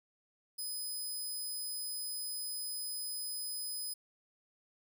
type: tone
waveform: 5% pulse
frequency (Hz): 5020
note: D#8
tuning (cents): +15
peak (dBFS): -32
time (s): 0.58-3.94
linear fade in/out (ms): 10
effects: none